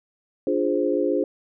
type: chord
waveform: sine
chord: D half-diminished seventh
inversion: none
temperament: equal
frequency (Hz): 293.7 / 349.2 / 415.3 / 523.3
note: D4 / F4 / Ab4 / C5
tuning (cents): 0 / 0 / 0 / 0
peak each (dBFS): -25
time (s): 0.47-1.24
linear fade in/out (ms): 2
effects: none